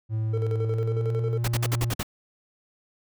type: tone with pitch glide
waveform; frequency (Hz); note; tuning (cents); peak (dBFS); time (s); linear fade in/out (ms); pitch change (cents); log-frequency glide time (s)
triangle; 110 to 117.9; A2 to A#2; 0 to +20; -22; 0.09-1.95; 50; +120; 0.61-1.21
type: tone with tremolo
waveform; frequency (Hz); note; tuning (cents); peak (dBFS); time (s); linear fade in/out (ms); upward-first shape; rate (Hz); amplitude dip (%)
triangle; 449.4; A4; +37; -25; 0.33-1.38; 10; square; 11; 65
type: noise bursts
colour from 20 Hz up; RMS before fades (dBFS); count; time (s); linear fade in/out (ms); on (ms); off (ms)
pink; -28; 7; 1.44-2.031; 5; 39; 53
effects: none